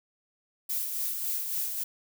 violet noise with tremolo, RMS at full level -30 dBFS, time 0.69-1.84 s, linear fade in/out 10 ms, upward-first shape sine, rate 3.6 Hz, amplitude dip 40%, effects none

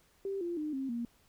sine tone with pitch steps, 392 / 345.2 / 304 / 267.7 / 235.8 Hz, G4 / F4 / D#4 / C4 / A#3, 0 / -20 / -40 / +40 / +20 cents, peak -33 dBFS, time 0.25-1.05 s, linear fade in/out 2 ms, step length 160 ms, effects pink hiss -67 dBFS RMS until 1.28 s

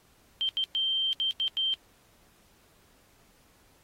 sine tone bursts at uneven times, 3139 Hz, G7, 2 cents sharp, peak -25 dBFS, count 6, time 0.41-0.49 / 0.57-0.64 / 0.75-1.13 / 1.2-1.31 / 1.4-1.48 / 1.57-1.74 s, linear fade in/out 0 ms, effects pink hiss -63 dBFS RMS until 3.83 s + AAC 48 kbps

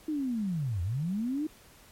sine linear two-way sweep, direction down then up, 317.2 to 81.3 to 317.2 Hz, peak -28 dBFS, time 0.08-1.47 s, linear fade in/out 5 ms, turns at 0.82 s, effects pink hiss -56 dBFS RMS until 1.91 s + MP3 64 kbps

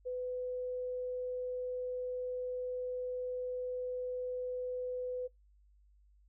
sine tone, 501 Hz, B4, 25 cents sharp, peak -35 dBFS, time 0.05-5.28 s, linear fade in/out 20 ms, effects noise-tail reverb RT60 0.2 s tail -26 dB re dry + added 50 Hz sine -62 dBFS peak until 6.28 s

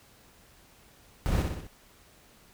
brown noise with echo, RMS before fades -27 dBFS, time 1.26-1.42 s, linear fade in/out 0 ms, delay 62 ms, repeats 4, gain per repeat -4 dB, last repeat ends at 1.668 s, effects pink hiss -58 dBFS RMS until 2.53 s

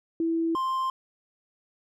sine / triangle tone pair in turn, 329.5 / 1048.8 Hz, E4 / C6, -1 / +4 cents, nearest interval octave + minor sixth, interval 2005 cents, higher second, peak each -23 dBFS, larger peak neither, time 0.2-0.55 / 0.55-0.9 s, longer neither, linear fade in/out 2 ms, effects none

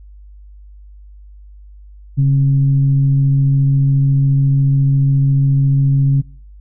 sine tone with frequency modulation, 138.1 Hz, C#3, 6 cents flat, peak -9 dBFS, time 2.17-6.22 s, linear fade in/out 20 ms, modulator 131 Hz, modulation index 0.29, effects noise-tail reverb RT60 0.5 s tail -21 dB re dry + added 50 Hz sine -36 dBFS peak until 6.6 s

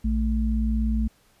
sine tone pair together, 58.05 / 220 Hz, A#1 / A3, -7 / 0 cents, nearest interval octave + major seventh, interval 2307 cents, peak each -22 / -25 dBFS, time 0.04-1.08 s, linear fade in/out 10 ms, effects pink hiss -61 dBFS RMS until 1.4 s + resampled to 32000 Hz

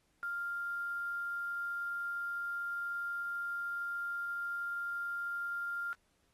sine tone with quantisation, 1396.9 Hz, F6, in tune, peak -35 dBFS, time 0.23-5.93 s, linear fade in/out 0 ms, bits 10, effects pink hiss -75 dBFS RMS until 6.33 s + AAC 32 kbps

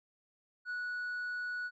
sine tone with tanh clipping, 1470 Hz, F#6, 12 cents flat, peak -36 dBFS, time 0.65-1.71 s, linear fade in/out 50 ms, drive 2 dB, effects none

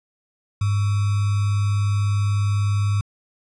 sine tone with sample-and-hold, 101.8 Hz, G#2, 34 cents flat, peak -17 dBFS, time 0.61-3.01 s, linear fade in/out 5 ms, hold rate 1225 Hz, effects resampled to 22050 Hz

